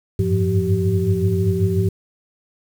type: tone cluster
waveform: sine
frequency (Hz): 92.9 / 100.5 / 106 / 175.5 / 385.2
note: F#2 / G2 / G#2 / F3 / G4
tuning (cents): +7 / +44 / +36 / +9 / -30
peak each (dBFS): -22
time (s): 0.19-1.89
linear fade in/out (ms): 5
effects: 7-bit